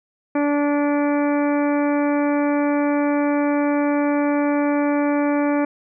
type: harmonic tone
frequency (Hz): 290.1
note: D4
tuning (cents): -21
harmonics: 1 / 2 / 3 / 4 / 5 / 6 / 7 / 8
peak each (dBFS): -18 / -23 / -28 / -32 / -34 / -36 / -39 / -35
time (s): 0.35-5.65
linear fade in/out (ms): 5
effects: none